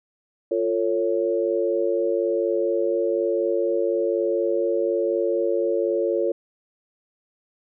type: chord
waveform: sine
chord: F augmented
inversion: none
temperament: equal with one note detuned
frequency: 349.2 / 450.3 / 554.4 Hz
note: F4 / A4 / C#5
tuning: 0 / +40 / 0 cents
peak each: -24 dBFS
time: 0.51-6.32 s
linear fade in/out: 5 ms
effects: none